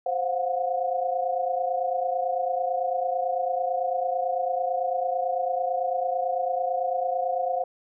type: tone cluster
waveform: sine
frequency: 524 / 705 / 734 Hz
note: C5 / F5 / F#5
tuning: +2 / +16 / -14 cents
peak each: -28 dBFS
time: 0.06-7.64 s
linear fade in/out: 5 ms
effects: none